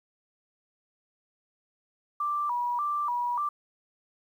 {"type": "tone with vibrato", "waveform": "sine", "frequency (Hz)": 1067, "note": "C6", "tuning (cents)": 34, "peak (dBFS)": -26, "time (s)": [2.2, 3.49], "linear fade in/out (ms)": 5, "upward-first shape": "square", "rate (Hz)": 1.7, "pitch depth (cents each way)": 170, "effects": ["10-bit"]}